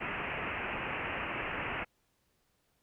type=low-pass noise; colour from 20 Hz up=white; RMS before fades=-37 dBFS; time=0-1.85 s; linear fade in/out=20 ms; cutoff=2800 Hz; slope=96 dB/octave; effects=pink hiss -75 dBFS RMS until 2.82 s